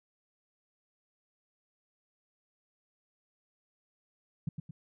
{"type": "tone with echo", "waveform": "sine", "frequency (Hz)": 154.2, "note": "D#3", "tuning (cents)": -15, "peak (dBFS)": -28, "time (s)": [4.47, 4.49], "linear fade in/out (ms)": 5, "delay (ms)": 110, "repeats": 2, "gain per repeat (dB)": -6, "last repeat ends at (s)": 4.71, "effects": []}